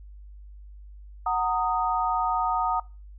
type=chord; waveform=sine; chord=D# minor; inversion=first; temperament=equal with one note detuned; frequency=740 / 920 / 1244.5 Hz; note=F#5 / A#5 / D#6; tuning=0 / -23 / 0 cents; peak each=-27 dBFS; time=1.26-2.8 s; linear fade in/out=5 ms; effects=noise-tail reverb RT60 0.3 s tail -23 dB re dry + added 50 Hz sine -42 dBFS peak until 3.18 s